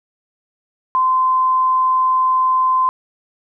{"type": "tone", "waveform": "sine", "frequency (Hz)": 1033, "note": "C6", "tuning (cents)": -22, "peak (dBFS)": -12, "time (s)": [0.95, 2.89], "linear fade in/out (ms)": 0, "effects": []}